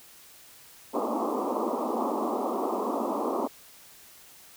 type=band-pass noise; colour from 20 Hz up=pink; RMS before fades=-29 dBFS; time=0.93-3.48 s; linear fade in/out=20 ms; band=220 to 1200 Hz; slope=96 dB/octave; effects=white hiss -52 dBFS RMS until 4.56 s